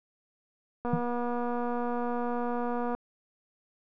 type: click train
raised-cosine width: 1 ms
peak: -20 dBFS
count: 507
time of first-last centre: 0.85-2.95 s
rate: 241 Hz
type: tone with exponential decay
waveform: sine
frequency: 166.5 Hz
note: E3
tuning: 18 cents sharp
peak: -20 dBFS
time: 0.93-1.03 s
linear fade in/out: 5 ms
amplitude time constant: 20 ms
effects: none